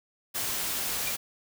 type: noise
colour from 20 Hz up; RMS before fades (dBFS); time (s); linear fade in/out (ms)
white; -31; 0.34-1.17; 20
type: tone with exponential decay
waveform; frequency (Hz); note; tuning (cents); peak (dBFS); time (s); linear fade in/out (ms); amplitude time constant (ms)
sine; 2389; D7; +29; -28; 1.07-1.15; 5; 16
effects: none